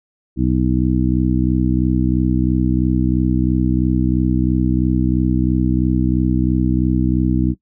harmonic tone, 63 Hz, B1, 35 cents sharp, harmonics 1 / 2 / 3 / 4 / 5, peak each -20 / -20 / -20 / -20 / -20 dBFS, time 0.36-7.55 s, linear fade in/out 50 ms, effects noise-tail reverb RT60 0.1 s tail -19 dB re dry

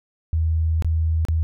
sine tone with dropouts, 80.5 Hz, E2, 41 cents flat, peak -17 dBFS, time 0.33-1.43 s, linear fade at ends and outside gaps 0 ms, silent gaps 0.823-0.846 / 1.251-1.285 s, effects none

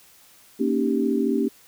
sine chord, Eb dominant seventh, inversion second, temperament equal, 233.1 / 277.2 / 311.1 / 392 Hz, Bb3 / Db4 / Eb4 / G4, 0 / 0 / 0 / 0 cents, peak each -24 / -24 / -28 / -25 dBFS, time 0.59-1.49 s, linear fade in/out 20 ms, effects white hiss -53 dBFS RMS until 1.67 s

